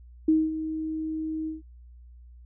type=tone with ADSR envelope; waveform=sine; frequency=315.2 Hz; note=D#4; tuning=23 cents sharp; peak=-16 dBFS; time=0.28-1.62 s; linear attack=6 ms; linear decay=220 ms; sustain=-12 dB; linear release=150 ms; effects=added 60 Hz sine -46 dBFS peak until 2.45 s